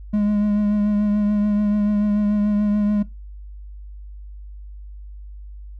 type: tone with vibrato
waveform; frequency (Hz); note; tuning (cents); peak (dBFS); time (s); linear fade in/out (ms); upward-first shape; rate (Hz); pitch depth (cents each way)
triangle; 207.7; G#3; 0; -14; 0.13-3.03; 10; triangle; 6.9; 26
effects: noise-tail reverb RT60 0.2 s tail -18 dB re dry + added 50 Hz sine -34 dBFS peak until 5.79 s